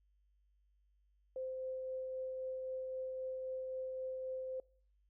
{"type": "tone with tremolo", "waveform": "sine", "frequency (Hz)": 519, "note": "C5", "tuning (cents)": -14, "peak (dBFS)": -38, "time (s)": [1.36, 4.6], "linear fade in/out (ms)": 2, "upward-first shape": "triangle", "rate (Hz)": 3.8, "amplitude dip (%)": 25, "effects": ["noise-tail reverb RT60 0.5 s tail -24 dB re dry", "added 50 Hz sine -70 dBFS peak until 5.09 s"]}